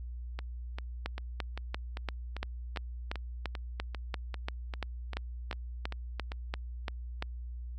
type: two click trains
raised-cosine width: 0.3 ms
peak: -23 / -18 dBFS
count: 16 / 19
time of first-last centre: 0.39-6.319 / 1.06-7.224 s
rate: 2.53 / 2.92 Hz
effects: added 60 Hz sine -38 dBFS peak until 7.78 s